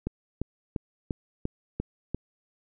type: click train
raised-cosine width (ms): 3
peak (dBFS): -16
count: 7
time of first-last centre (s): 0.07-2.146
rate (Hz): 2.89
effects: none